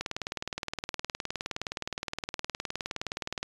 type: click train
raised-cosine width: 0.2 ms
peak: -15 dBFS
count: 67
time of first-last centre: 0.01-3.43 s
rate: 19.3 Hz
effects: resampled to 24000 Hz